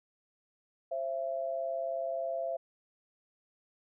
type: tone pair together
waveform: sine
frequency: 531 / 669.6 Hz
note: C5 / E5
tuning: +25 / +27 cents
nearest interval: major third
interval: 402 cents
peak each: -37 / -33 dBFS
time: 0.91-2.57 s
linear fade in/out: 10 ms
effects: none